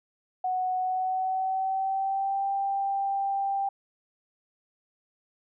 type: tone with pitch glide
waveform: sine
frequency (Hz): 740 to 788.5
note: F#5 to G5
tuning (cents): 0 to +10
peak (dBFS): -25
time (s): 0.44-3.69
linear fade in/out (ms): 5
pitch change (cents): +110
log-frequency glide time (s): 0.78-2.46
effects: none